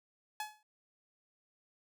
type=tone with exponential decay; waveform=sawtooth; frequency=851 Hz; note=G#5; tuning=42 cents sharp; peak=-31 dBFS; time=0.4-0.63 s; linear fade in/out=2 ms; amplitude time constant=48 ms; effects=none